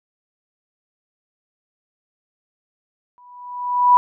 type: tone with exponential growth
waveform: sine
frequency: 983 Hz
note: B5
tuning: 8 cents flat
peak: -6 dBFS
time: 3.18-3.97 s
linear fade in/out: 0 ms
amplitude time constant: 170 ms
effects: none